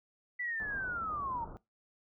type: linear sweep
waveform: sine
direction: down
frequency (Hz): 1989 to 894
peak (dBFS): -34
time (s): 0.39-1.45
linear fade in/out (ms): 10
type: low-pass noise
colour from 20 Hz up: pink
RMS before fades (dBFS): -48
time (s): 0.6-1.57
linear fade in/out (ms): 0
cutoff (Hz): 1400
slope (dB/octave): 96
effects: noise-tail reverb RT60 0.2 s tail -20 dB re dry